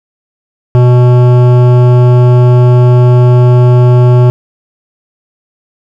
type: tone with hard clipping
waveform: triangle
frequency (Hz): 123.47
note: B2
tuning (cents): 0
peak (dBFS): -4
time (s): 0.75-4.3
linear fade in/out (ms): 0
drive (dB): 18
effects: none